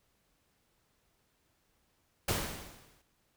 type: noise with exponential decay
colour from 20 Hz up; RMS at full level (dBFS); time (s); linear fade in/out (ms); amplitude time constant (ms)
pink; -29; 2.28-3.02; 5; 160
effects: pink hiss -74 dBFS RMS until 3.36 s